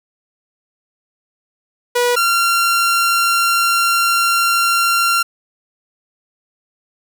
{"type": "tone pair in turn", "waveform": "sawtooth", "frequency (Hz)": [486.7, 1376.6], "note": ["B4", "F6"], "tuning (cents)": [-25, -25], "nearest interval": "octave + tritone", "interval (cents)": 1800, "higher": "second", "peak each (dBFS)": -9, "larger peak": "neither", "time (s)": [[1.95, 2.16], [2.16, 5.23]], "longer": "second", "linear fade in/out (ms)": 10, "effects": []}